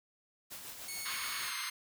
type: noise with tremolo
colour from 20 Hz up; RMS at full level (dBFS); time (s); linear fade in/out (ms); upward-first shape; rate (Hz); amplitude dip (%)
white; -45; 0.5-1.52; 20; sine; 6.7; 40
type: tone with pitch glide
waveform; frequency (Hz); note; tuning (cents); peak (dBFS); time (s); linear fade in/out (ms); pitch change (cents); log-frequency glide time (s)
10% pulse; 2205 to 2107; C#7 to C7; -10 to +12; -31; 0.88-1.7; 5; -78; 1.38-1.54
type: band-pass noise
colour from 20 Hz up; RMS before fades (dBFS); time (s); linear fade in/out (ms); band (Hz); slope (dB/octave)
pink; -41; 1.05-1.7; 10; 1000 to 5300; 96
effects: none